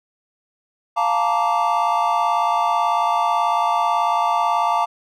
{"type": "chord", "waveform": "triangle", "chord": "Bb major seventh", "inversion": "second", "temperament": "just", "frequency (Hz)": [699.2, 874.1, 932.3, 1165.4], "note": ["F5", "A5", "Bb5", "D6"], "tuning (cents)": [2, -12, 0, -14], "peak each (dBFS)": -20, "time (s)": [0.96, 4.86], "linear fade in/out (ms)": 20, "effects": []}